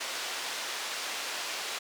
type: band-pass noise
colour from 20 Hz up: white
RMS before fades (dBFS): -36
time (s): 0-1.79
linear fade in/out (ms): 10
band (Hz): 470 to 5000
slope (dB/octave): 12
effects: none